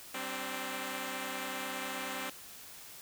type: chord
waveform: 5% pulse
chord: G suspended fourth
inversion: none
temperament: equal with one note detuned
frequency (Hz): 192.52 / 261.6 / 293.7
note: G3 / C4 / D4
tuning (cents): -31 / 0 / 0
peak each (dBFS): -32 / -27 / -33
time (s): 0.14-2.3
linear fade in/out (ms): 5
effects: white hiss -50 dBFS RMS until 3.01 s